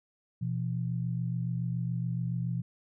sine tone pair together, 122.8 / 169.88 Hz, B2 / F3, -9 / -48 cents, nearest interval tritone, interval 561 cents, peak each -31 / -33 dBFS, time 0.41-2.62 s, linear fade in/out 10 ms, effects none

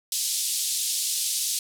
white band-pass noise, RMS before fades -27 dBFS, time 0.12-1.59 s, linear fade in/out 2 ms, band 3500 to 11000 Hz, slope 24 dB/octave, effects none

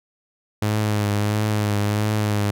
sawtooth tone with vibrato, 104.9 Hz, G#2, 18 cents sharp, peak -15 dBFS, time 0.62-2.51 s, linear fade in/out 5 ms, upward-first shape triangle, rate 1.5 Hz, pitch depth 42 cents each way, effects none

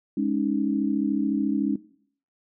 sine chord, Ab suspended fourth, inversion none, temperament equal, 207.7 / 277.2 / 311.1 Hz, Ab3 / Db4 / Eb4, 0 / 0 / 0 cents, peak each -26 / -25 / -28 dBFS, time 0.17-1.76 s, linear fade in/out 5 ms, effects noise-tail reverb RT60 0.6 s tail -19 dB re dry

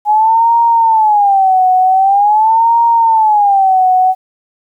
sine tone with vibrato, 830.6 Hz, G#5, in tune, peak -6 dBFS, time 0.05-4.15 s, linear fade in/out 50 ms, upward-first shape sine, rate 0.45 Hz, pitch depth 200 cents each way, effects 8-bit

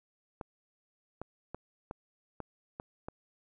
clicks, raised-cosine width 1 ms, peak -25 dBFS, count 7, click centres 0.412 / 1.216 / 1.546 / 1.911 / 2.403 / 2.799 / 3.085 s, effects none

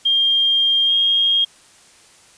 sine tone with pitch glide, 3207 to 3244 Hz, G7 to G#7, +39 to -41 cents, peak -13 dBFS, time 0.05-1.45 s, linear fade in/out 10 ms, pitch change +20 cents, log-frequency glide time 0.86-0.92 s, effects white hiss -49 dBFS RMS until 2.37 s + resampled to 22050 Hz

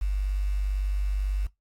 sine tone with quantisation, 49 Hz, G1, in tune, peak -23 dBFS, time 0.01-1.47 s, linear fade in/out 10 ms, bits 8, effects noise-tail reverb RT60 0.2 s tail -23 dB re dry + AAC 48 kbps

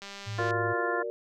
click train, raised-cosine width 0.2 ms, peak -25 dBFS, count 98, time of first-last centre 0.02-0.507 s, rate 199 Hz
sine tone, 107.6 Hz, A2, 38 cents flat, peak -33 dBFS, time 0.26-0.74 s, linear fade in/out 20 ms
harmonic tone, 349.2 Hz, F4, in tune, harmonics 1 / 2 / 3 / 4 / 5, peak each -34 / -34 / -34 / -34 / -34 dBFS, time 0.38-1.03 s, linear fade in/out 10 ms
sine chord, Gb augmented, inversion none, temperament equal, 370 / 466.2 / 587.3 Hz, Gb4 / Bb4 / D5, 0 / 0 / 0 cents, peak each -38 / -33 / -37 dBFS, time 0.39-1.1 s, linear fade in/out 0 ms
effects none

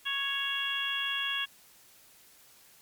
harmonic tone, 554.4 Hz, C#5, in tune, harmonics 2 / 3 / 4 / 5 / 6, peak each -40 / -35 / -43 / -34 / -33 dBFS, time 0.05-1.46 s, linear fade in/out 20 ms, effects white hiss -58 dBFS RMS until 2.81 s + MP3 96 kbps

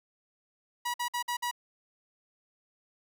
sawtooth tone bursts, 967 Hz, B5, 37 cents flat, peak -26 dBFS, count 5, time 0.85-1.513 s, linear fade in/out 10 ms, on 91 ms, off 52 ms, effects none

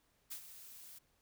blue noise with ADSR envelope, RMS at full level -43 dBFS, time 0.3-0.99 s, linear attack 18 ms, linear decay 82 ms, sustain -11 dB, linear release 11 ms, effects pink hiss -75 dBFS RMS until 1.21 s

